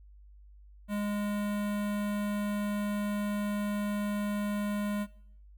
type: tone with notch filter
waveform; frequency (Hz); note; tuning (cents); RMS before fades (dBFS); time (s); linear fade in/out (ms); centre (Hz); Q
square; 206.1; G#3; -13; -32; 0.88-5.07; 50; 5300; 0.99
effects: noise-tail reverb RT60 0.7 s tail -21 dB re dry + added 50 Hz sine -51 dBFS peak until 5.57 s